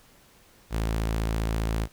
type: tone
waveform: sawtooth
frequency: 55 Hz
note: A1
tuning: in tune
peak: -21 dBFS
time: 0.7-1.88 s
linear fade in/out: 50 ms
effects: pink hiss -57 dBFS RMS until 1.92 s